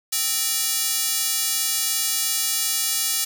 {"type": "tone with high-pass filter", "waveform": "square", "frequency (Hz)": 261.4, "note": "C4", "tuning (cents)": -1, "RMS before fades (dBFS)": -23, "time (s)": [0.12, 3.25], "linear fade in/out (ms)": 10, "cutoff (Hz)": 5500, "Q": 0.65, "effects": []}